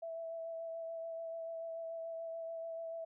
sine tone with vibrato, 659.3 Hz, E5, in tune, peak -40 dBFS, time 0.02-3.05 s, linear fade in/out 10 ms, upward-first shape sine, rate 6.9 Hz, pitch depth 15 cents each way, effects none

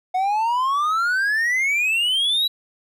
triangle exponential sweep, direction up, 727 to 3951 Hz, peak -16 dBFS, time 0.14-2.48 s, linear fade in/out 10 ms, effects none

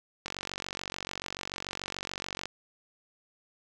click train, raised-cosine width 0.2 ms, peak -17 dBFS, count 104, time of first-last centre 0.26-2.456 s, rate 46.9 Hz, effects none

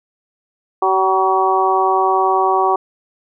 harmonic tone with a mistuned harmonic, 190 Hz, F#3, 46 cents sharp, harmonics 2 / 3 / 4 / 5 / 6, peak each -18 / -27 / -16 / -19 / -18 dBFS, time 0.82-2.76 s, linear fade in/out 5 ms, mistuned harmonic 6, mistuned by -16 cents, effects none

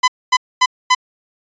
sawtooth tone bursts, 1009 Hz, B5, 37 cents sharp, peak -5 dBFS, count 4, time 0.03-0.95 s, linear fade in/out 10 ms, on 50 ms, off 240 ms, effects resampled to 16000 Hz

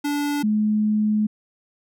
square / sine tone pair in turn, 290 / 212.8 Hz, D4 / G#3, -22 / +42 cents, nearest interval perfect fourth, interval 536 cents, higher first, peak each -22 / -17 dBFS, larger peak second, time 0.04-0.43 / 0.43-1.27 s, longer second, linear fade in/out 10 ms, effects none

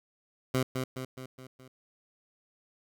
15% pulse tone with echo, 129.6 Hz, C3, 16 cents flat, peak -19 dBFS, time 0.54-0.63 s, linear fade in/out 5 ms, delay 210 ms, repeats 5, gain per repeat -5 dB, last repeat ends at 1.68 s, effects none

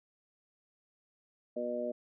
harmonic tone, 121.5 Hz, B2, 28 cents flat, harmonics 2 / 3 / 4 / 5, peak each -40 / -42 / -40 / -35 dBFS, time 1.56-1.92 s, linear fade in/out 10 ms, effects none

